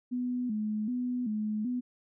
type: tone with vibrato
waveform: sine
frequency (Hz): 230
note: A#3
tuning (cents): -23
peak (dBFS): -29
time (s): 0.11-1.81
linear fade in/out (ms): 20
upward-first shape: square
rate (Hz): 1.3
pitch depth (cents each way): 130
effects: none